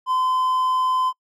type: tone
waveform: triangle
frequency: 1025 Hz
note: C6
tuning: 36 cents flat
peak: -16 dBFS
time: 0.06-1.13 s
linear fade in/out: 50 ms
effects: noise-tail reverb RT60 0.1 s tail -26 dB re dry